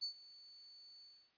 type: tone with ADSR envelope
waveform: sine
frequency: 4475 Hz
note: C#8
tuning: 16 cents sharp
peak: -36 dBFS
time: 0.01-1.32 s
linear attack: 24 ms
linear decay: 96 ms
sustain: -20 dB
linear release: 290 ms
effects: white hiss -75 dBFS RMS until 1.37 s + resampled to 11025 Hz